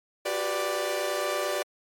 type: chord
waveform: sawtooth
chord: G major seventh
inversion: third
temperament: equal with one note detuned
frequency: 363.2 / 392 / 493.9 / 587.3 Hz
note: F#4 / G4 / B4 / D5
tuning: -32 / 0 / 0 / 0 cents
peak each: -31 / -30 / -31 / -25 dBFS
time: 0.25-1.63 s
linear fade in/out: 10 ms
effects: MP3 64 kbps